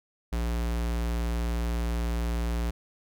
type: tone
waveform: square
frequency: 58.27 Hz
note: A#1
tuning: in tune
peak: -27 dBFS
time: 0.32-2.71 s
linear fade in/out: 10 ms
effects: none